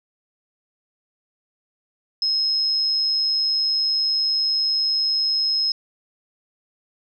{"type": "tone", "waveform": "sine", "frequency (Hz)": 5150, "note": "E8", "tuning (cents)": -41, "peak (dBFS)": -18, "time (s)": [2.22, 5.72], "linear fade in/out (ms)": 2, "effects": []}